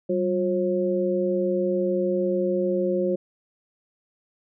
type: tone cluster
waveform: sine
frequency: 192 / 358.8 / 539 Hz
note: G3 / F4 / C#5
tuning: -36 / +47 / -49 cents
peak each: -27 / -24 / -25 dBFS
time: 0.09-3.16 s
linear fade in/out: 10 ms
effects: none